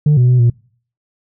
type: tone with pitch steps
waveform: sine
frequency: 149.3 / 123.9 / 125.2 / 119 Hz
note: D3 / B2 / B2 / A#2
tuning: +29 / +6 / +24 / +36 cents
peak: -5 dBFS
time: 0.06-0.5 s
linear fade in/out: 5 ms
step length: 110 ms
effects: noise-tail reverb RT60 0.5 s tail -26 dB re dry + tanh soft clip ceiling -6 dBFS